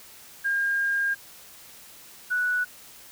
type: tone pair in turn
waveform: sine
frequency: 1612 / 1476.6 Hz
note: G6 / F#6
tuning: +48 / -4 cents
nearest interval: major second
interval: 152 cents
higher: first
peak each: -22 dBFS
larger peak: neither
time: 0.44-1.15 / 2.3-2.65 s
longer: first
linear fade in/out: 20 ms
effects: white hiss -48 dBFS RMS until 3.11 s